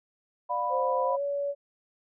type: chord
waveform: sine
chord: B diminished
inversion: first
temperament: just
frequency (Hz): 592.7 / 711.2 / 987.8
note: D5 / F5 / B5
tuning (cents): +16 / +31 / 0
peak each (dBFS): -34 / -32 / -28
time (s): 0.49-1.17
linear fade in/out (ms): 20
type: tone with pitch glide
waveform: sine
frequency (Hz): 523.3 to 567.4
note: C5 to C#5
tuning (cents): 0 to +40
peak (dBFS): -27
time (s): 0.69-1.55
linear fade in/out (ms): 50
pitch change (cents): +140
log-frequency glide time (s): 1.04-1.22
effects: none